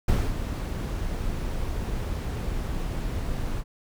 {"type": "noise with ADSR envelope", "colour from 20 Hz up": "brown", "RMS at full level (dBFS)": -21, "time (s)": [0.08, 3.64], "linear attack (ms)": 5, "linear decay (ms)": 240, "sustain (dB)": -8, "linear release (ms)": 53, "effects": []}